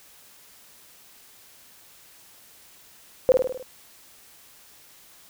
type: tone with echo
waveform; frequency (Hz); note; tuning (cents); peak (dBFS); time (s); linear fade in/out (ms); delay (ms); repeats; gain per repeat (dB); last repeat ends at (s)
sine; 513; C5; -34; -11; 3.29-3.32; 0; 51; 6; -4; 3.626
effects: white hiss -52 dBFS RMS until 5.29 s